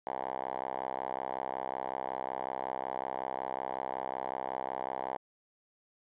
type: tone with band-pass filter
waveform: 5% pulse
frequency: 65.41 Hz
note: C2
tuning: in tune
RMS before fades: -37 dBFS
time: 0.07-5.17 s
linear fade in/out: 0 ms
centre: 850 Hz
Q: 2.9
effects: resampled to 8000 Hz